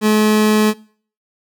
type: tone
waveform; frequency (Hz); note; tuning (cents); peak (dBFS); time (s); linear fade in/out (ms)
30% pulse; 214; A3; -48; -8; 0.01-0.74; 50
effects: noise-tail reverb RT60 0.5 s tail -23 dB re dry